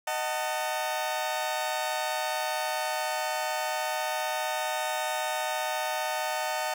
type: chord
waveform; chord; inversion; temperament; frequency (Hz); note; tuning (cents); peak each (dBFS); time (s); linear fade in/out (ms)
sawtooth; D# diminished; none; just; 622.3 / 746.7 / 896; D#5 / F#5 / A5; 0 / +16 / +31; -29; 0.07-6.74; 5
effects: none